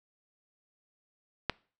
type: click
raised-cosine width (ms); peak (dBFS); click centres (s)
0.3; -11; 1.497
effects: noise-tail reverb RT60 0.4 s tail -24 dB re dry